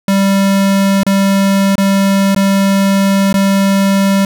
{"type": "tone with dropouts", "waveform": "square", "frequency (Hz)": 196, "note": "G3", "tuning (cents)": 0, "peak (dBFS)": -9, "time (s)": [0.08, 4.25], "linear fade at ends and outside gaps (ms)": 2, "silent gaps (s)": [[1.033, 1.065], [1.755, 1.78], [2.348, 2.362], [3.328, 3.341]], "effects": []}